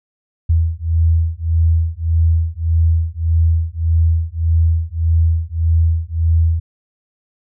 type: beating tone pair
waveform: sine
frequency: 81.3 / 83 Hz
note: E2 / E2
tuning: -23 / +12 cents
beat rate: 1.7 Hz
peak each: -15 dBFS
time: 0.49-6.6 s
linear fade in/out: 10 ms
effects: none